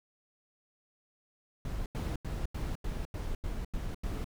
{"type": "noise bursts", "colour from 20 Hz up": "brown", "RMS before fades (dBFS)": -35, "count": 9, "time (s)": [1.65, 4.244], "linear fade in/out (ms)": 2, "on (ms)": 210, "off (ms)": 88, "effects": []}